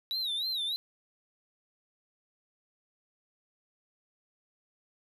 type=tone with vibrato; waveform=triangle; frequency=3831 Hz; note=A#7; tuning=47 cents sharp; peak=-29 dBFS; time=0.11-0.76 s; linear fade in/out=0 ms; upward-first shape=sine; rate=3.3 Hz; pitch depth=150 cents each way; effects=none